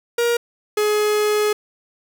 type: tone pair in turn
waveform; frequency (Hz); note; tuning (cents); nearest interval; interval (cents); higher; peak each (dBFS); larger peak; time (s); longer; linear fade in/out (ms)
45% pulse; 473 / 421.4; A#4 / G#4; +25 / +25; major second; 200; first; -16; neither; 0.18-0.37 / 0.77-1.53; second; 5
effects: none